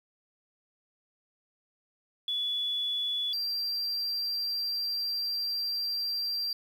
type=tone pair in turn; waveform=sine / triangle; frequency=3422 / 4722 Hz; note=A7 / D8; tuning=-49 / +9 cents; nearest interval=tritone; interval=558 cents; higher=second; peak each=-28 dBFS; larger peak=neither; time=2.28-3.33 / 3.33-6.53 s; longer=second; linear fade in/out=2 ms; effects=9-bit